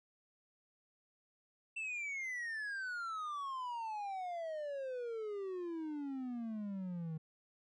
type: exponential sweep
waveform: triangle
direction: down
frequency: 2693 to 155.56 Hz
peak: -37 dBFS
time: 1.76-7.18 s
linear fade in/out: 10 ms
effects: resampled to 22050 Hz